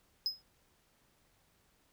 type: tone with exponential decay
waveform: triangle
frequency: 5090 Hz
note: D#8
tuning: 39 cents sharp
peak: -26 dBFS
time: 0.26-0.42 s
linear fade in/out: 1 ms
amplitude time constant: 33 ms
effects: pink hiss -71 dBFS RMS until 1.92 s